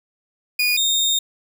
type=tone pair in turn; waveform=30% pulse; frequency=2454 / 3677 Hz; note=D#7 / A#7; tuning=-25 / -24 cents; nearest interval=perfect fifth; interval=701 cents; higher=second; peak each=-14 dBFS; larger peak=neither; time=0.59-0.77 / 0.77-1.19 s; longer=second; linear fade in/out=5 ms; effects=none